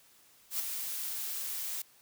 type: noise with ADSR envelope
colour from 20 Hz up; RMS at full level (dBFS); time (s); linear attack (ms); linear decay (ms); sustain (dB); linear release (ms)
blue; -31; 0.5-1.82; 95; 10; -6; 4
effects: white hiss -62 dBFS RMS until 2.01 s